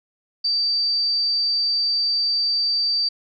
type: tone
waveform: sine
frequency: 4645 Hz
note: D8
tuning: 20 cents flat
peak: -18 dBFS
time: 0.44-3.09 s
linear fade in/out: 10 ms
effects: none